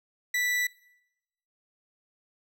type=tone; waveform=40% pulse; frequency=1970 Hz; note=B6; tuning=5 cents flat; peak=-24 dBFS; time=0.34-0.67 s; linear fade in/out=5 ms; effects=noise-tail reverb RT60 0.9 s tail -24 dB re dry